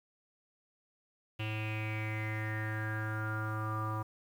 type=tone with low-pass filter sweep; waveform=square; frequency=108.4 Hz; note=A2; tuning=25 cents flat; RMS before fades=-36 dBFS; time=1.39-4.03 s; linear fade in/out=10 ms; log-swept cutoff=2800 to 1100 Hz; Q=8.9; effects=10-bit